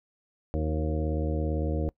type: harmonic tone with a mistuned harmonic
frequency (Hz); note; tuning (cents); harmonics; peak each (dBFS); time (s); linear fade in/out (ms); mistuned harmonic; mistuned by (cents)
77.78; D#2; 0; 1 / 2 / 3 / 4 / 5 / 6 / 7 / 9; -28 / -34 / -38 / -34 / -41 / -36 / -36 / -44; 0.54-1.89; 0; 5; -42
effects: noise-tail reverb RT60 0.1 s tail -23 dB re dry